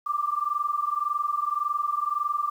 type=tone pair together; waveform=sine; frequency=1170.2 / 1192 Hz; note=D6 / D6; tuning=-7 / +25 cents; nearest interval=unison; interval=32 cents; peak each=-27 dBFS; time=0.06-2.5 s; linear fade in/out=10 ms; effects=9-bit